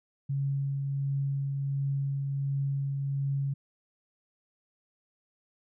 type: tone with tremolo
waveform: sine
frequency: 138.59 Hz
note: C#3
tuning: in tune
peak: -26 dBFS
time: 0.29-3.54 s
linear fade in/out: 10 ms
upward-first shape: triangle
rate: 1.4 Hz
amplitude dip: 30%
effects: none